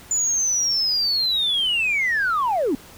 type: linear sweep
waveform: sine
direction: down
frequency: 7040 to 240 Hz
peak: -17 dBFS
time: 0.11-2.75 s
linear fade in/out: 2 ms
effects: tanh soft clip ceiling -15 dBFS + pink hiss -45 dBFS RMS until 2.97 s